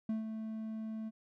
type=tone with ADSR envelope; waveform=triangle; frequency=220 Hz; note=A3; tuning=in tune; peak=-29 dBFS; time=0.09-1.11 s; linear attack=4 ms; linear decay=140 ms; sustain=-7 dB; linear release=34 ms; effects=none